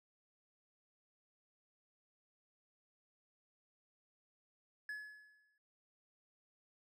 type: tone with exponential decay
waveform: triangle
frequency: 1702 Hz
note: G#6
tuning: 42 cents sharp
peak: -38 dBFS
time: 4.89-5.58 s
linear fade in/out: 2 ms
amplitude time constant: 150 ms
effects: none